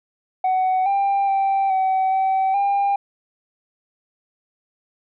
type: tone with pitch steps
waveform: sine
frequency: 748 / 793 / 782 / 760 / 766 / 800 Hz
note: F#5 / G5 / G5 / F#5 / G5 / G5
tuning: +19 / +20 / -4 / +46 / -40 / +35 cents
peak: -14 dBFS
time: 0.44-2.96 s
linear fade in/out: 5 ms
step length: 420 ms
effects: tanh soft clip ceiling -15 dBFS